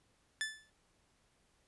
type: tone with exponential decay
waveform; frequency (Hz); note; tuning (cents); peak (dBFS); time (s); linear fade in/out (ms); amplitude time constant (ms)
sawtooth; 1748; A6; -12; -28; 0.41-0.7; 0; 61
effects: pink hiss -73 dBFS RMS until 1.67 s + resampled to 24000 Hz